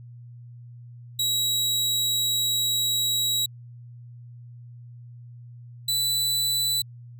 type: tone pair in turn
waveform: sawtooth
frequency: 3865 / 3974 Hz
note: B7 / B7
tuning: -38 / +10 cents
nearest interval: unison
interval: 48 cents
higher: second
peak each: -19 dBFS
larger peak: neither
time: 1.19-3.46 / 5.88-6.82 s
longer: first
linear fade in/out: 5 ms
effects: added 120 Hz sine -41 dBFS peak until 7.19 s